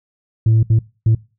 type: tone bursts at uneven times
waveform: sine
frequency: 111.5 Hz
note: A2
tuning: 23 cents sharp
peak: -7 dBFS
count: 3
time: 0.46-0.63 / 0.7-0.79 / 1.06-1.15 s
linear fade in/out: 5 ms
effects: noise-tail reverb RT60 0.3 s tail -22 dB re dry + tanh soft clip ceiling -8 dBFS